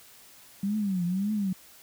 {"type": "tone with vibrato", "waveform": "sine", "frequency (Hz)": 192.9, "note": "G3", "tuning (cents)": -28, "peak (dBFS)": -25, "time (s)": [0.63, 1.53], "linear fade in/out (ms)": 5, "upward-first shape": "triangle", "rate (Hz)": 1.8, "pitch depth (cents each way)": 210, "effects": ["white hiss -53 dBFS RMS until 1.82 s"]}